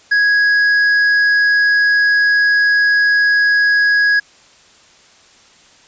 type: tone with hard clipping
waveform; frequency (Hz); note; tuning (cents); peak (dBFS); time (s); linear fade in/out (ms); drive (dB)
triangle; 1661.2; G#6; 0; -11; 0.11-4.2; 10; 8
effects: white hiss -47 dBFS RMS until 5.87 s + resampled to 16000 Hz